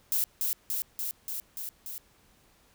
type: noise with echo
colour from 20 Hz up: violet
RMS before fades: -27 dBFS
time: 0.12-0.24 s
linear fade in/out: 0 ms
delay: 290 ms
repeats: 6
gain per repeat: -2 dB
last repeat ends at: 1.98 s
effects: pink hiss -63 dBFS RMS until 2.74 s